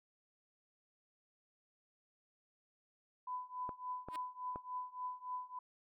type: tone with tremolo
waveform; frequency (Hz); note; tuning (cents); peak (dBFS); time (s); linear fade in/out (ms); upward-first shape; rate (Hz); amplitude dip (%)
sine; 1001; B5; +23; -37; 3.27-5.59; 5; triangle; 3.5; 95
type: clicks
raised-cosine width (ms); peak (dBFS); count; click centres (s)
1; -30; 3; 3.692 / 4.086 / 4.559
type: tone with exponential growth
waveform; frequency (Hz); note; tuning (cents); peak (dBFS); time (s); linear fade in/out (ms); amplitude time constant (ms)
5% pulse; 311.4; D#4; +2; -34; 4.08-4.16; 1; 16
effects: none